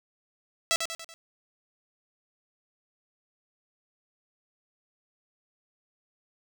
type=tone with echo; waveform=5% pulse; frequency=659.3 Hz; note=E5; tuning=in tune; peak=-11 dBFS; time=0.71-0.76 s; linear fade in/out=0 ms; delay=95 ms; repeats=4; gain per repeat=-6 dB; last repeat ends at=1.14 s; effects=none